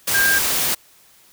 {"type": "tone in noise", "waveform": "sine", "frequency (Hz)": 1600, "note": "G6", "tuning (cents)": 35, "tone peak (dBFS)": -15, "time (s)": [0.14, 0.39], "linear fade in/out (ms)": 10, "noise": "white", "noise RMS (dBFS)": -20, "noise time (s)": [0.07, 0.75], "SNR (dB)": 2, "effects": ["white hiss -52 dBFS RMS until 1.32 s"]}